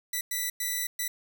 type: tone bursts at uneven times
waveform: 5% pulse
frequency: 1975.5 Hz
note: B6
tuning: in tune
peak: -18 dBFS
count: 4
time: 0.13-0.21 / 0.31-0.5 / 0.6-0.87 / 0.99-1.08 s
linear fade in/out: 5 ms
effects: none